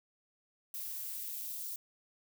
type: noise with high-pass filter sweep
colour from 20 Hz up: violet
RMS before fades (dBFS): -41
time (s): 0.74-1.76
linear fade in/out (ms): 2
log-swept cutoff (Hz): 810 to 4400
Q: 0.98
effects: none